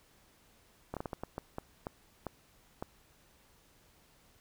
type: slowing click train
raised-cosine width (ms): 1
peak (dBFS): -23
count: 11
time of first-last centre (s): 0.94-2.825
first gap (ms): 27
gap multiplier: 1.4
effects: pink hiss -65 dBFS RMS until 4.4 s